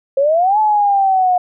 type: exponential two-way sweep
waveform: sine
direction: up then down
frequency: 532 to 867 to 718 Hz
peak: -10 dBFS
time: 0.17-1.38 s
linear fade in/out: 5 ms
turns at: 0.59 s
effects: none